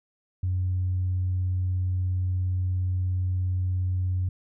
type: tone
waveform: sine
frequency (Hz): 91.7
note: F#2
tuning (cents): -15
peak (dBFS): -22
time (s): 0.43-4.29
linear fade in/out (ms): 5
effects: tanh soft clip ceiling -19 dBFS